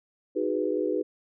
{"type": "chord", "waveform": "sine", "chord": "G# minor seventh", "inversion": "second", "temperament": "equal", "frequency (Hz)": [311.1, 370, 415.3, 493.9], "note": ["D#4", "F#4", "G#4", "B4"], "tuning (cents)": [0, 0, 0, 0], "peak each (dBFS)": -30, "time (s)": [0.35, 1.03], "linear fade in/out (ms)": 20, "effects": []}